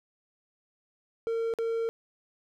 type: tone with dropouts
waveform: triangle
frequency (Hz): 456.7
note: A#4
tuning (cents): -36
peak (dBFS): -25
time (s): 1.27-1.89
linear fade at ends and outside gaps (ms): 0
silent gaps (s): 1.538-1.587
effects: none